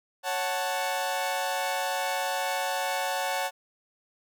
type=chord; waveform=sawtooth; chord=F# minor; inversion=second; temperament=equal; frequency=554.4 / 740 / 880 Hz; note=C#5 / F#5 / A5; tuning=0 / 0 / 0 cents; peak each=-29 / -27 / -28 dBFS; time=0.23-3.51 s; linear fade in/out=50 ms; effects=none